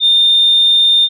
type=tone; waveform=sine; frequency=3622 Hz; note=A7; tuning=49 cents sharp; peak=-6 dBFS; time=0-1.09 s; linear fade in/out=50 ms; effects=tanh soft clip ceiling -2 dBFS

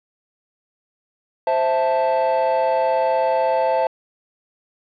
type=chord; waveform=triangle; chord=A minor; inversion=first; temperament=equal; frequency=523.3 / 659.3 / 880 Hz; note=C5 / E5 / A5; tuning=0 / 0 / 0 cents; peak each=-18 dBFS; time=1.47-3.87 s; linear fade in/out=2 ms; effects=tanh soft clip ceiling -8 dBFS + resampled to 11025 Hz

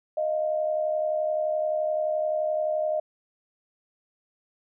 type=tone pair together; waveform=sine; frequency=619 / 690.6 Hz; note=D#5 / F5; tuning=-9 / -20 cents; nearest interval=major second; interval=189 cents; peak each=-24 / -31 dBFS; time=0.17-3 s; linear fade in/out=5 ms; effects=none

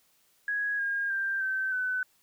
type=tone with pitch steps; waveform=sine; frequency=1661.2 / 1621.4 / 1582.5 / 1544.6 / 1507.6 Hz; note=G#6 / G#6 / G6 / G6 / F#6; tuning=0 / -42 / +16 / -26 / +32 cents; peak=-27 dBFS; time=0.48-2.03 s; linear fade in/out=2 ms; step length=310 ms; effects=white hiss -67 dBFS RMS until 2.22 s

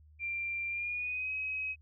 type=tone with pitch glide; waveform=sine; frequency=2372 to 2542 Hz; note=D7 to D#7; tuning=+17 to +36 cents; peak=-33 dBFS; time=0.19-1.76 s; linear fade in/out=50 ms; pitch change=+119 cents; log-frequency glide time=0.68-1.32 s; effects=added 76 Hz sine -56 dBFS peak until 1.81 s

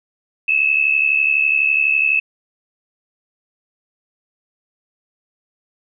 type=tone pair together; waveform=sine; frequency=2565 / 2637 Hz; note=E7 / E7; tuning=-48 / 0 cents; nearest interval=unison; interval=48 cents; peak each=-16 dBFS; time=0.48-2.2 s; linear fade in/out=5 ms; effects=none

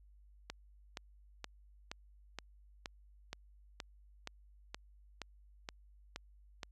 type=click train; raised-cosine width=0.2 ms; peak=-24 dBFS; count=14; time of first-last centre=0.5-6.632 s; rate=2.12 Hz; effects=added 50 Hz sine -59 dBFS peak until 6.71 s

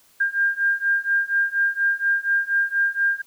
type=beating tone pair; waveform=sine; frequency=1600 / 1604.2 Hz; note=G6 / G6; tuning=+35 / +40 cents; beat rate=4.2 Hz; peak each=-22 / -21 dBFS; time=0.2-3.22 s; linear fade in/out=10 ms; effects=white hiss -57 dBFS RMS until 3.26 s

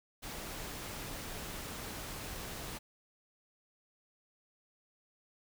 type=noise; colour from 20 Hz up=pink; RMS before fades=-43 dBFS; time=0.22-2.79 s; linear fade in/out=20 ms; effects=none

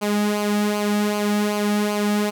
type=tone with flanger; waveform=sawtooth; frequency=207.7 Hz; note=G#3; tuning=in tune; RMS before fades=-21 dBFS; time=0.01-2.31 s; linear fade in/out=20 ms; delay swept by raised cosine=0.54 to 2.04 ms; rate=2.6 Hz; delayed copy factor=-0.6; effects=none

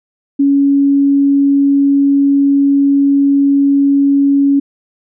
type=tone; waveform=sine; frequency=279.5 Hz; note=C#4; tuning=14 cents sharp; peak=-7 dBFS; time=0.39-4.6 s; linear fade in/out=10 ms; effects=none

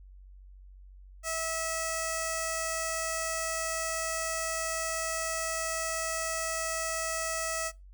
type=tone with notch filter; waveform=5% pulse; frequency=649 Hz; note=E5; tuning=27 cents flat; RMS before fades=-33 dBFS; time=1.23-7.72 s; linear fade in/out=50 ms; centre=3700 Hz; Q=0.72; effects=noise-tail reverb RT60 0.2 s tail -20 dB re dry + added 47 Hz sine -48 dBFS peak until 7.93 s

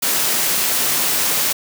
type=high-pass noise; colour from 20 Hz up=white; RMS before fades=-18 dBFS; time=0.02-1.53 s; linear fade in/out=10 ms; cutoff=140 Hz; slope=12 dB/octave; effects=none

